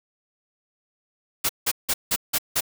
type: noise bursts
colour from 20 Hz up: white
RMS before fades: -22 dBFS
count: 6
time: 1.44-2.608 s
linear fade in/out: 10 ms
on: 53 ms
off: 170 ms
effects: none